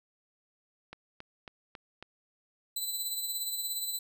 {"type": "click train", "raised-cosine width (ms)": 0.3, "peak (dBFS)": -27, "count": 5, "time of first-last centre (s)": [0.93, 2.026], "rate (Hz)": 3.65}
{"type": "tone with tremolo", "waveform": "10% pulse", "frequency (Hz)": 4003, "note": "B7", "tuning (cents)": 23, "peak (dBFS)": -24, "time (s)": [2.76, 3.99], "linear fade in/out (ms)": 5, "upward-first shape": "sine", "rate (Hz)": 17, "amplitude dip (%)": 45}
{"effects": []}